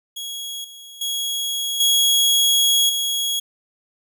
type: tone with level steps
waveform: sawtooth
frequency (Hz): 3322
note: G#7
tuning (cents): 0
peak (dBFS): -25 / -35 / -19 / -11 / -17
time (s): 0.16-3.4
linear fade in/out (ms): 10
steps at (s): 0.64 / 1.01 / 1.8 / 2.89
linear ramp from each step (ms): 5
effects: none